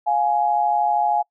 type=tone pair together; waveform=sine; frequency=703 / 836 Hz; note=F5 / G#5; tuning=+11 / +11 cents; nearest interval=minor third; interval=300 cents; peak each=-21 / -18 dBFS; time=0.06-1.23 s; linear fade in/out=20 ms; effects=noise-tail reverb RT60 0.1 s tail -25 dB re dry